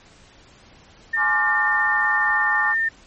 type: tone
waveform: sine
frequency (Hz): 1808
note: A6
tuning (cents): +47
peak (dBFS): -18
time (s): 1.13-2.89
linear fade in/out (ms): 10
type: chord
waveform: sine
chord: D half-diminished seventh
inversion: second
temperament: just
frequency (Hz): 845.8 / 1057.2 / 1174.7 / 1409.6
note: Ab5 / C6 / D6 / F6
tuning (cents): +31 / +18 / 0 / +16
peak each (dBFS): -25 / -30 / -25 / -29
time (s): 1.16-2.75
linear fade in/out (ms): 50
effects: pink hiss -50 dBFS RMS until 3.06 s + MP3 32 kbps